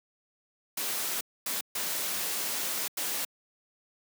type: noise bursts at uneven times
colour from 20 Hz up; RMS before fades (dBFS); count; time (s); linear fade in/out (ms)
white; -32; 4; 0.77-1.21 / 1.46-1.61 / 1.75-2.88 / 2.97-3.25; 5
effects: high-pass 200 Hz 12 dB/octave